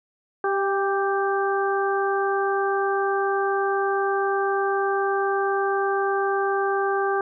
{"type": "harmonic tone with a mistuned harmonic", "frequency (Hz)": 392, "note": "G4", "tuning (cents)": 0, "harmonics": [1, 2, 3, 4], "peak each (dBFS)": [-23, -26, -28, -29], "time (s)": [0.44, 7.21], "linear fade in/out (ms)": 2, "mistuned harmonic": 2, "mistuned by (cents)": 25, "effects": []}